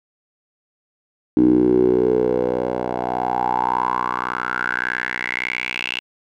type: tone with band-pass filter sweep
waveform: 10% pulse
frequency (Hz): 61.74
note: B1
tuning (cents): 0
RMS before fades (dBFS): -20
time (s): 1.37-6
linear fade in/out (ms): 0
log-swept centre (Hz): 300 to 2800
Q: 6.6
effects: none